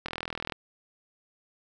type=click train; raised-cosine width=0.3 ms; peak=-16 dBFS; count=20; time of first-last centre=0.06-0.522 s; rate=41.1 Hz; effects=none